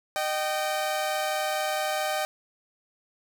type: tone pair together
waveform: sawtooth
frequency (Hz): 613.5 / 773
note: D#5 / G5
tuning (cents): -25 / -24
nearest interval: major third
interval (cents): 401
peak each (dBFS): -25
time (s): 0.16-2.25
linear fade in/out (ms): 0
effects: none